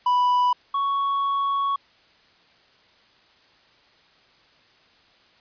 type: tone pair in turn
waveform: triangle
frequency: 987.8 / 1113.2 Hz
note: B5 / C#6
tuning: 0 / +7 cents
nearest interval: major second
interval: 207 cents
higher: second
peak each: -15 / -19 dBFS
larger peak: first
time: 0.06-0.53 / 0.74-1.76 s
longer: second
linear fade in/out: 5 ms
effects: white hiss -57 dBFS RMS until 5.4 s + resampled to 11025 Hz